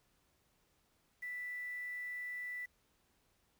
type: tone with quantisation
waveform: sine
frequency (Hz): 1975.5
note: B6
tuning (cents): 0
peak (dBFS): -40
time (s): 1.22-2.66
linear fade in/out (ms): 10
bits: 10
effects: pink hiss -75 dBFS RMS until 3.59 s